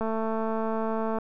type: click train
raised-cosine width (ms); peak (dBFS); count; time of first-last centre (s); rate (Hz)
1; -17; 262; 0.01-1.186; 222
effects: none